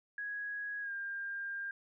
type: tone with pitch glide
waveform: sine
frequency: 1661.2 to 1600.9 Hz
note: G#6 to G6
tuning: 0 to +36 cents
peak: -37 dBFS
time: 0.18-1.71 s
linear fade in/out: 2 ms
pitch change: -64 cents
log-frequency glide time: 0.81-0.92 s
effects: none